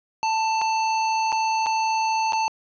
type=tone with dropouts; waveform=square; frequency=886 Hz; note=A5; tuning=12 cents sharp; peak=-21 dBFS; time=0.23-2.48 s; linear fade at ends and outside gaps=0 ms; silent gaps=0.614-0.617 / 1.32-1.326 / 1.661-1.667 / 2.323-2.332 s; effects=resampled to 16000 Hz + 9-bit